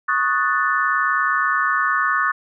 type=chord; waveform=sine; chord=D# half-diminished seventh; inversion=third; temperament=equal with one note detuned; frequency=1108.7 / 1248.1 / 1480 / 1760 Hz; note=C#6 / D#6 / F#6 / A6; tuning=0 / +5 / 0 / 0 cents; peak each=-22 dBFS; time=0.08-2.32 s; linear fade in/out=10 ms; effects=none